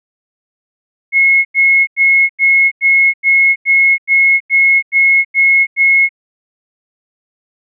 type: tone bursts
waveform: sine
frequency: 2172 Hz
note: C#7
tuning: 36 cents flat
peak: -6 dBFS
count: 12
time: 1.12-6.092 s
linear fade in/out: 50 ms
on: 330 ms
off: 92 ms
effects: none